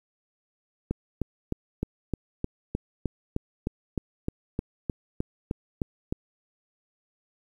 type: click train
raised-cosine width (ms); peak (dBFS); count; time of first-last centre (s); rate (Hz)
3; -14; 18; 0.91-6.125; 3.26
effects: 9-bit